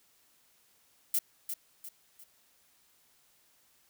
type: noise with echo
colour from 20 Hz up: violet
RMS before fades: -28 dBFS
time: 1.14-1.19 s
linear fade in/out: 5 ms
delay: 350 ms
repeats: 3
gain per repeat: -8 dB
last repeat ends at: 2.24 s
effects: white hiss -67 dBFS RMS until 3.89 s

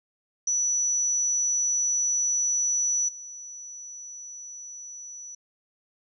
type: tone with level steps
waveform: sine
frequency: 5920 Hz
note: F#8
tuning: in tune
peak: -22 / -38 dBFS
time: 0.47-5.35 s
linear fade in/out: 5 ms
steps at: 3.08 s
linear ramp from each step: 10 ms
effects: none

